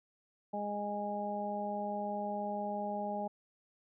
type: harmonic tone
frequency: 205.8 Hz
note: G#3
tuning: 16 cents flat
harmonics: 1 / 2 / 3 / 4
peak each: -40 / -45 / -39 / -38 dBFS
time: 0.53-3.28 s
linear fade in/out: 10 ms
effects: none